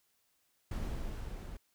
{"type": "noise with level ramp", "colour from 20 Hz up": "brown", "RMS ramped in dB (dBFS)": [-36, -44], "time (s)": [0.71, 1.57], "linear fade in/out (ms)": 5, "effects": ["white hiss -75 dBFS RMS until 1.74 s"]}